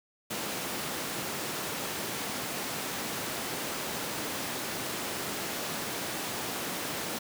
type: high-pass noise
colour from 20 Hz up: pink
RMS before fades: -35 dBFS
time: 0.3-7.19 s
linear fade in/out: 10 ms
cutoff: 190 Hz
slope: 12 dB/octave
effects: none